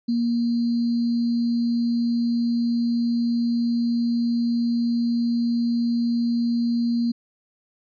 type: tone with sample-and-hold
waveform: sine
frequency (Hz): 235.8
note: A#3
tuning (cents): +20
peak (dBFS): -19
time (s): 0.08-7.12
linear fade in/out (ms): 10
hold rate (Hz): 4410
effects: resampled to 11025 Hz